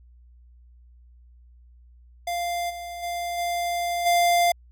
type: tone with level steps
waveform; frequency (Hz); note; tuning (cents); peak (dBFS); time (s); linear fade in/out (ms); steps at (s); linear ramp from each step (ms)
square; 696; F5; -6; -26 / -34 / -28 / -25 / -18; 2.27-4.52; 5; 2.69 / 3.02 / 3.37 / 4.05; 20
effects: added 60 Hz sine -49 dBFS peak until 4.71 s

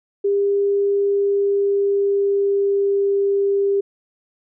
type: tone with pitch glide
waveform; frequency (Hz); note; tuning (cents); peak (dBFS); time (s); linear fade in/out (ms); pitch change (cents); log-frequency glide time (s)
sine; 401.1 to 398.1; G4 to G4; +40 to +27; -15; 0.24-3.81; 10; -13; 0.93-3.13
effects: none

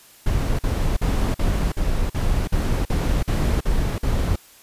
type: noise bursts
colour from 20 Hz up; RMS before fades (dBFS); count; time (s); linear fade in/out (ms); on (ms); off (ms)
brown; -20; 11; 0.26-4.36; 5; 330; 47
effects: white hiss -49 dBFS RMS until 4.62 s + resampled to 32000 Hz

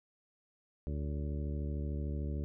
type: harmonic tone with a mistuned harmonic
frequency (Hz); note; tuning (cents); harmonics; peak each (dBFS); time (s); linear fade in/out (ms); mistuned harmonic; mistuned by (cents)
73.42; D2; 0; 1 / 2 / 3 / 4 / 5 / 6 / 8; -35 / -41 / -45 / -47 / -49 / -51 / -53; 0.87-2.44; 0; 8; -63
effects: none

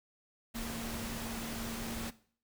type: tone in noise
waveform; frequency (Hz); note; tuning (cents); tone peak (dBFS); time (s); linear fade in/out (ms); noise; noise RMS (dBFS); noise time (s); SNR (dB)
sine; 229.2; A#3; -29; -40; 0.54-2.11; 20; pink; -41; 0.54-2.11; -2
effects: noise-tail reverb RT60 0.5 s tail -18 dB re dry

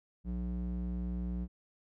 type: tone with band-pass filter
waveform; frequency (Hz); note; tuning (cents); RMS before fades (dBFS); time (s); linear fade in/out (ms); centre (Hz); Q
square; 60.3; B1; -41; -36; 0.24-1.48; 50; 130; 3.8
effects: none

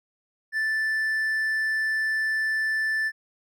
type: tone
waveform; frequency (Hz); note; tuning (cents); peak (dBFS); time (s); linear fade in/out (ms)
triangle; 1760; A6; 0; -21; 0.52-3.12; 50
effects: none

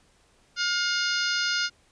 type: harmonic tone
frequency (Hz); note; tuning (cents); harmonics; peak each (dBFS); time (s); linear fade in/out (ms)
712; F5; +33; 2 / 3 / 4 / 5 / 6 / 7 / 8 / 9; -27 / -36 / -33 / -35 / -33 / -30 / -40 / -38; 0.56-1.7; 50
effects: pink hiss -62 dBFS RMS until 1.91 s + resampled to 22050 Hz

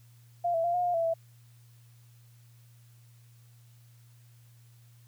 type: tone with pitch steps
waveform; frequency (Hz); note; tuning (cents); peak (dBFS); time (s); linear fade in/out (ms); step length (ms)
sine; 696 / 661 / 692 / 715 / 707 / 666 / 660; F5 / E5 / F5 / F5 / F5 / E5 / E5; -6 / +5 / -16 / +41 / +21 / +18 / +2; -25; 0.44-1.14; 10; 100
effects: added 118 Hz sine -54 dBFS peak until 5.07 s + white hiss -66 dBFS RMS until 5.07 s

